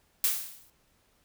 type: noise with exponential decay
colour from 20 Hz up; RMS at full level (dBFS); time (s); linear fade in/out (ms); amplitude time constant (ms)
blue; -23; 0.24-0.7; 1; 100
effects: pink hiss -68 dBFS RMS until 1.24 s